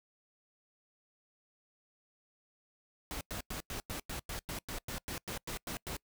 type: noise bursts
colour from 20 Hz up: pink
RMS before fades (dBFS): -40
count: 15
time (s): 3.11-5.967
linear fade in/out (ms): 0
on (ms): 99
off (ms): 98
effects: noise-tail reverb RT60 0.1 s tail -25 dB re dry